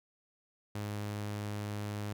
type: tone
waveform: sawtooth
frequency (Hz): 103.83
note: G#2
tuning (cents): 0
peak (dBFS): -32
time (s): 0.75-2.13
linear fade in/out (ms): 5
effects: none